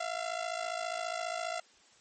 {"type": "ring-modulated tone", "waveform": "sawtooth", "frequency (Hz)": 683, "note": "F5", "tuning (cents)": -39, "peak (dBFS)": -27, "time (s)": [0, 1.6], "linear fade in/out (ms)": 5, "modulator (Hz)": 27.4, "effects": ["white hiss -62 dBFS RMS until 2 s", "MP3 32 kbps"]}